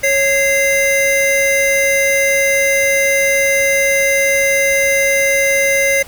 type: tone pair together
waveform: square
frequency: 550 / 2077 Hz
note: C#5 / C7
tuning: -14 / -13 cents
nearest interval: octave + major seventh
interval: 2301 cents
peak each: -16 / -14 dBFS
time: 0.03-6.03 s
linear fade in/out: 10 ms
effects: pink hiss -37 dBFS RMS until 6.07 s